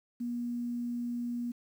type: tone with quantisation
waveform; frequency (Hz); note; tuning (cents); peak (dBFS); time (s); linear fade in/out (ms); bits
sine; 240; B3; -49; -32; 0.2-1.52; 10; 10
effects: none